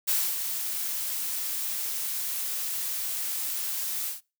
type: noise with ADSR envelope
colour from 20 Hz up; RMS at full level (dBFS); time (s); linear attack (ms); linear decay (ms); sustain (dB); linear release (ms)
blue; -24; 0.07-4.21; 20; 260; -7; 140
effects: noise-tail reverb RT60 0.3 s tail -24 dB re dry